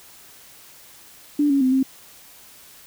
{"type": "tone with pitch steps", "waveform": "sine", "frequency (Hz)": [292.5, 277.6, 258.3, 265], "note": ["D4", "C#4", "C4", "C4"], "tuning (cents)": [-7, 3, -22, 22], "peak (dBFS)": -15, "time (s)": [1.39, 1.83], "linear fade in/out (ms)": 5, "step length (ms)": 110, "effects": ["white hiss -47 dBFS RMS until 2.86 s"]}